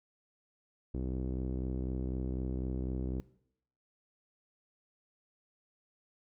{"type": "tone with low-pass filter", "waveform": "sawtooth", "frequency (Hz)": 64, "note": "C2", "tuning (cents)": -38, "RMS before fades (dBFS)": -36, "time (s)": [0.94, 3.2], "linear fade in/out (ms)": 0, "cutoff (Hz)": 350, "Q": 2.1, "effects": ["noise-tail reverb RT60 0.7 s tail -19 dB re dry"]}